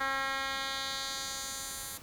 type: tone with band-pass filter sweep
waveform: 10% pulse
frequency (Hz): 270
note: C#4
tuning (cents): -45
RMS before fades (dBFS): -36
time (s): 0-1.98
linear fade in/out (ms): 10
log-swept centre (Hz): 1700 to 11000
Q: 1.3
effects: pink hiss -52 dBFS RMS until 2.02 s